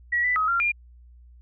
sine tone with pitch steps, 1923 / 1985 / 1269 / 1381 / 2404 Hz, B6 / B6 / D#6 / F6 / D7, -47 / +8 / +34 / -20 / +40 cents, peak -20 dBFS, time 0.12-0.72 s, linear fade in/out 10 ms, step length 120 ms, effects added 60 Hz sine -47 dBFS peak until 1.41 s

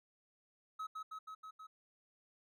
triangle tone with echo, 1281 Hz, E6, 50 cents flat, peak -38 dBFS, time 0.79-0.87 s, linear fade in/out 10 ms, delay 160 ms, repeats 5, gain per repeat -2 dB, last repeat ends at 1.67 s, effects none

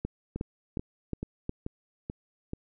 two click trains, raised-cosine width 3 ms, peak -18 / -21 dBFS, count 5 / 6, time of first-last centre 0.05-1.494 / 0.36-2.534 s, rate 2.77 / 2.3 Hz, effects none

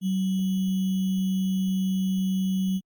sine tone with sample-and-hold, 189 Hz, F#3, 37 cents sharp, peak -22 dBFS, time 0.01-2.81 s, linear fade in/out 50 ms, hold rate 3150 Hz, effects Opus 32 kbps

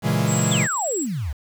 45% pulse chord, A# half-diminished seventh, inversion none, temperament equal, 116.54 / 138.59 / 164.81 / 207.7 Hz, A#2 / C#3 / E3 / G#3, 0 / 0 / 0 / 0 cents, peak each -24 dBFS, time 0.02-0.68 s, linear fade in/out 50 ms
sine tone, 7660 Hz, A#8, 46 cents sharp, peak -25 dBFS, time 0.26-1.07 s, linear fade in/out 50 ms
sine exponential sweep, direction down, 3729 to 63.5 Hz, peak -23 dBFS, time 0.51-1.33 s, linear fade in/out 10 ms
effects 7-bit

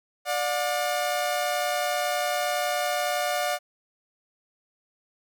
sawtooth tone pair together, 591 / 720.8 Hz, D5 / F#5, +11 / -45 cents, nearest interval minor third, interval 344 cents, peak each -24 / -23 dBFS, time 0.25-3.59 s, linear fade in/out 50 ms, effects none

